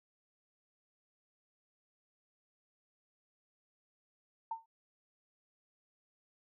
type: tone with exponential decay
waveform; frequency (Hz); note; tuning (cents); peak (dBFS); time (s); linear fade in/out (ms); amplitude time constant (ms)
sine; 904; A5; +47; -32; 4.51-4.66; 5; 31
effects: none